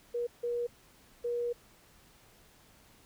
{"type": "tone bursts at uneven times", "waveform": "sine", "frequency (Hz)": 478.5, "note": "A#4", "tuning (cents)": 45, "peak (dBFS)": -30, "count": 3, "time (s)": [[0.14, 0.27], [0.43, 0.67], [1.24, 1.53]], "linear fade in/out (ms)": 10, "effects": ["pink hiss -61 dBFS RMS until 3.05 s"]}